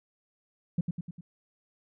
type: tone with echo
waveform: sine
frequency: 171.7 Hz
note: F3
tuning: 29 cents flat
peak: -21 dBFS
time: 0.78-0.81 s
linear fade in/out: 5 ms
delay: 100 ms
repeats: 4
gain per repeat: -5 dB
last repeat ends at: 1.21 s
effects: tanh soft clip ceiling -20 dBFS